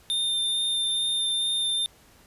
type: tone with vibrato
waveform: square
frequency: 3611 Hz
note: A7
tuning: 44 cents sharp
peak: -24 dBFS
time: 0.1-1.86 s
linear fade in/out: 0 ms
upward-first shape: sine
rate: 2.3 Hz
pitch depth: 10 cents each way
effects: pink hiss -56 dBFS RMS until 2.26 s + resampled to 32000 Hz